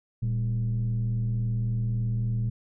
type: tone with frequency modulation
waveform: sine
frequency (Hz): 116.2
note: A#2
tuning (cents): -5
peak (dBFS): -23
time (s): 0.22-2.5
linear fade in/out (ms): 10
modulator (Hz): 83.5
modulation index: 0.48
effects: tanh soft clip ceiling -20 dBFS